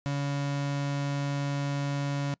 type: tone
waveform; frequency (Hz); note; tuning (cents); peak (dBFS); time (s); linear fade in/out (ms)
35% pulse; 141.5; C#3; +36; -26; 0.06-2.34; 0
effects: noise-tail reverb RT60 0.1 s tail -25 dB re dry + resampled to 16000 Hz